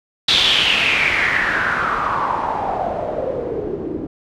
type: noise with low-pass filter sweep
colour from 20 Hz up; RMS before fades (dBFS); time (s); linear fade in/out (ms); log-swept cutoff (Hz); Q
white; -19; 0.28-4.07; 5; 3800 to 320; 5.5
effects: none